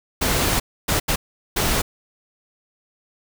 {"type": "noise bursts at uneven times", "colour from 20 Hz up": "pink", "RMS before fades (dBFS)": -20, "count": 4, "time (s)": [[0.21, 0.6], [0.88, 1], [1.08, 1.16], [1.56, 1.82]], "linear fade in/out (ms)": 10, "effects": []}